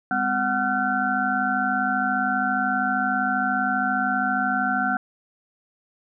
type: tone cluster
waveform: sine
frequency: 203.3 / 256.1 / 743 / 1379 / 1514 Hz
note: G#3 / C4 / F#5 / F6 / F#6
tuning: -37 / -37 / +7 / -22 / +39 cents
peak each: -30 / -29 / -25 / -26 / -26 dBFS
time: 0.11-4.97 s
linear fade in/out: 2 ms
effects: none